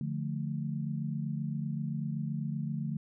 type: chord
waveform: sine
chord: D minor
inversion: none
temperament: equal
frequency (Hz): 146.83 / 174.61 / 220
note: D3 / F3 / A3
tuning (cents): 0 / 0 / 0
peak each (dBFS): -34 / -38 / -37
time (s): 0.01-2.97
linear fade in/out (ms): 2
effects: none